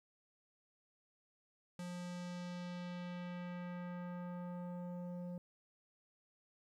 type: tone with low-pass filter sweep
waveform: square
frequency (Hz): 177.2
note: F3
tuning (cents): +25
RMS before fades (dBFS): -45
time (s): 1.79-5.38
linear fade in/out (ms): 2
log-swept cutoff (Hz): 9400 to 520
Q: 1.2
effects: 13-bit